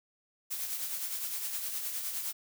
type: noise with tremolo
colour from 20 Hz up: blue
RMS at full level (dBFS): -34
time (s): 0.5-2.33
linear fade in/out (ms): 20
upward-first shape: triangle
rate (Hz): 9.7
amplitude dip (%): 50
effects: none